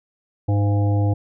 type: harmonic tone with a mistuned harmonic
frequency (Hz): 102.3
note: G#2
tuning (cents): -26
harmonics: 1 / 3 / 5 / 7 / 8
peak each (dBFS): -16 / -26 / -30 / -33 / -34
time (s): 0.48-1.14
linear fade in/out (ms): 10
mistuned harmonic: 7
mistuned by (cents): -47
effects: none